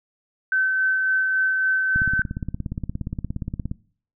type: tone with tremolo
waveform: sine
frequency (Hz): 1533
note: G6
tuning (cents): -39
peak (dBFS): -17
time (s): 0.52-2.22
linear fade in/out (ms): 2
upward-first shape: sine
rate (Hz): 3.6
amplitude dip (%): 25
type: click train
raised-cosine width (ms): 5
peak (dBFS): -15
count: 31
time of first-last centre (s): 1.96-3.714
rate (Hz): 17.1
effects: noise-tail reverb RT60 0.5 s tail -22 dB re dry